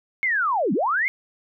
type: linear two-way sweep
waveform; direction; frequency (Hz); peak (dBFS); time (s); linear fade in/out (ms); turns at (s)
sine; down then up; 2200 to 170.2 to 2200; -19; 0.23-1.08; 0; 0.73
effects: none